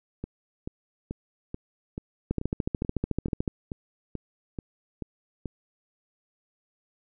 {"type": "two click trains", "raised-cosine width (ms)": 3, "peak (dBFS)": [-13, -20], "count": [17, 13], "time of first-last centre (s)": [[2.31, 3.478], [0.24, 5.457]], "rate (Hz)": [13.7, 2.3], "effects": []}